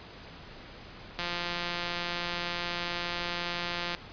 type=click train; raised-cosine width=0.2 ms; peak=-15 dBFS; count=481; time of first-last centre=1.19-3.949 s; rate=174 Hz; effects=pink hiss -47 dBFS RMS until 4.12 s + resampled to 11025 Hz